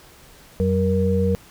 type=tone cluster; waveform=sine; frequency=89.3 / 188.4 / 471 Hz; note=F2 / F#3 / A#4; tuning=+39 / +32 / +18 cents; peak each=-21 dBFS; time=0.6-1.35 s; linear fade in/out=0 ms; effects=pink hiss -48 dBFS RMS until 1.5 s